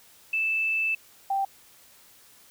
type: tone pair in turn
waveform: sine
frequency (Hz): 2637 / 784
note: E7 / G5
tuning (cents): 0 / 0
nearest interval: octave + major sixth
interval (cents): 2100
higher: first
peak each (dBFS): -23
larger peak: neither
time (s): 0.33-0.95 / 1.3-1.45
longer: first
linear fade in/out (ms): 5
effects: white hiss -55 dBFS RMS until 2.5 s